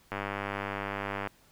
click train, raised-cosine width 0.5 ms, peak -18 dBFS, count 116, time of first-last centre 0.12-1.272 s, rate 99.8 Hz, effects pink hiss -62 dBFS RMS until 1.51 s

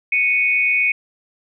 sine tone pair together, 2217 / 2489 Hz, C#7 / D#7, 0 / 0 cents, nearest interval major second, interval 200 cents, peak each -17 / -17 dBFS, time 0.12-0.92 s, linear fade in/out 5 ms, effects none

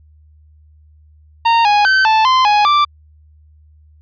45% pulse tone with pitch steps, 923 / 828 / 1538 / 878 / 1035 / 833 / 1174 Hz, A#5 / G#5 / G6 / A5 / C6 / G#5 / D6, -17 / -5 / -33 / -4 / -19 / +5 / -1 cents, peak -9 dBFS, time 1.45-2.85 s, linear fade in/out 10 ms, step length 200 ms, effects added 76 Hz sine -44 dBFS peak until 4.01 s + resampled to 11025 Hz

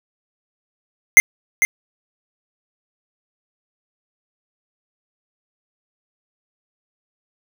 square tone with echo, 2093 Hz, C7, in tune, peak -3 dBFS, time 1.17-1.2 s, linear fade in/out 0 ms, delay 450 ms, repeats 1, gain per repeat -10 dB, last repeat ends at 1.65 s, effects none

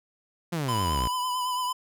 sawtooth exponential sweep, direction down, 179.6 to 55 Hz, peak -23 dBFS, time 0.52-1.08 s, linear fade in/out 10 ms
square tone with vibrato, 1002 Hz, B5, 25 cents sharp, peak -27 dBFS, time 0.68-1.73 s, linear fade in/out 10 ms, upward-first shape triangle, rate 9 Hz, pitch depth 39 cents each way
effects none

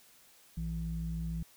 sine tone pair together, 58.27 / 164.81 Hz, A#1 / E3, 0 / 0 cents, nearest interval octave + tritone, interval 1800 cents, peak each -36 / -35 dBFS, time 0.57-1.43 s, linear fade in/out 5 ms, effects tanh soft clip ceiling -26 dBFS + white hiss -61 dBFS RMS until 1.56 s

